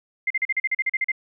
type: tone bursts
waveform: sine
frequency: 2093 Hz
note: C7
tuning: in tune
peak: -19 dBFS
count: 12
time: 0.27-1.118 s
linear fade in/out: 5 ms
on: 34 ms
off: 40 ms
effects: none